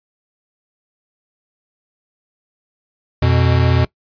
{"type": "tone pair together", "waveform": "square", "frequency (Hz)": [87.24, 123.47], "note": ["F2", "B2"], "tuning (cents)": [-1, 0], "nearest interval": "tritone", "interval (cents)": 601, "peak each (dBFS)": -15, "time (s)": [3.22, 3.85], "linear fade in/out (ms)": 5, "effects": ["noise-tail reverb RT60 0.1 s tail -21 dB re dry", "resampled to 11025 Hz"]}